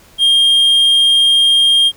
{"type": "tone", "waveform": "triangle", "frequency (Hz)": 3217, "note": "G7", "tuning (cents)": 44, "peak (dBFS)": -6, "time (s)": [0.18, 1.92], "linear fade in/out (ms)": 50, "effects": ["pink hiss -45 dBFS RMS until 1.96 s"]}